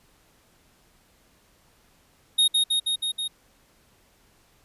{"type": "tone with echo", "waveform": "square", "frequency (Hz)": 3729, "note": "A#7", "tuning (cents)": 0, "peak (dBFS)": -17, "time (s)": [2.38, 2.48], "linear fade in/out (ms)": 10, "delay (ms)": 160, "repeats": 5, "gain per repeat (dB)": -2, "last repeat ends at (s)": 3.28, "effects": ["pink hiss -61 dBFS RMS until 4.64 s", "resampled to 32000 Hz"]}